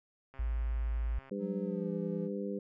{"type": "click train", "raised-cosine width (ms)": 0.5, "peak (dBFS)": -39, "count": 129, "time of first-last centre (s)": [0.34, 1.295], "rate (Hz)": 134}
{"type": "tone", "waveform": "sine", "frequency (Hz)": 55.8, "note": "A1", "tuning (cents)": 25, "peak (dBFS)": -30, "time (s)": [0.39, 1.19], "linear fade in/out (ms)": 5}
{"type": "harmonic tone", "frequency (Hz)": 100.2, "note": "G2", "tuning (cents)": 38, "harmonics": [2, 3, 4, 5], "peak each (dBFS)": [-37, -43, -40, -41], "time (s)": [1.31, 2.59], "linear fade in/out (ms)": 5}
{"type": "tone with pitch glide", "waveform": "triangle", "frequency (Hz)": [185, 170.63], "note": ["F#3", "F3"], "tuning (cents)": [0, -40], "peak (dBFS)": -35, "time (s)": [1.38, 2.3], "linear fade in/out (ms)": 50, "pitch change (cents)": -140, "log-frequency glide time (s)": [1.6, 1.92]}
{"effects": []}